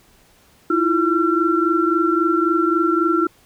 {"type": "tone cluster", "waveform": "sine", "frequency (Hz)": [322.2, 345.9, 1357], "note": ["E4", "F4", "E6"], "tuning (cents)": [-39, -17, 50], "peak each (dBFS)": -19, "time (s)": [0.7, 3.27], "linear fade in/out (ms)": 5, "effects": ["pink hiss -54 dBFS RMS until 3.45 s"]}